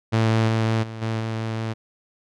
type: tone with level steps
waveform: sawtooth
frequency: 111.8 Hz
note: A2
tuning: 28 cents sharp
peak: -13 / -15 / -28 / -19 / -21 dBFS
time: 0.12-1.74 s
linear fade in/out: 20 ms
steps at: 0.47 / 0.82 / 1.01 / 1.19 s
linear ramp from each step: 20 ms
effects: low-pass 5000 Hz 12 dB/octave